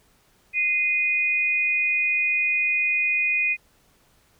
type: tone pair together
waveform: sine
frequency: 2079 / 2475 Hz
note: C7 / D#7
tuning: -12 / -10 cents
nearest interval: minor third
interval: 302 cents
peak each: -27 / -20 dBFS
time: 0.53-3.57 s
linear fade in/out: 50 ms
effects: pink hiss -61 dBFS RMS until 4.39 s